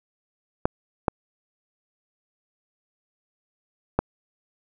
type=clicks; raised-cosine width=1 ms; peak=-5 dBFS; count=3; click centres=0.655 / 1.082 / 3.99 s; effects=none